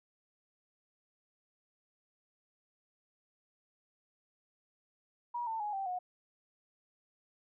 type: tone with pitch steps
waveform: sine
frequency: 959 / 894.8 / 834.9 / 779 / 726.8 Hz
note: A#5 / A5 / G#5 / G5 / F#5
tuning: +49 / +29 / +9 / -11 / -31 cents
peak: -34 dBFS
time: 5.34-5.99 s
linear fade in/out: 10 ms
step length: 130 ms
effects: none